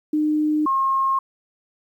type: tone pair in turn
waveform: sine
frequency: 304.2 / 1074.7 Hz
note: D#4 / C6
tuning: -39 / +46 cents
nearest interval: octave + minor seventh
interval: 2185 cents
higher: second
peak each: -17 dBFS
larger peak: neither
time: 0.13-0.66 / 0.66-1.19 s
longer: neither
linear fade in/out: 5 ms
effects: 9-bit